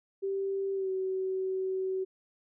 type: tone with pitch glide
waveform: sine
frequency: 390.5 to 377.9 Hz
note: G4 to F#4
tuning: -7 to +37 cents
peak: -29 dBFS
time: 0.22-2.05 s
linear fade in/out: 20 ms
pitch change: -56 cents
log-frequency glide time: 0.74-0.9 s
effects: none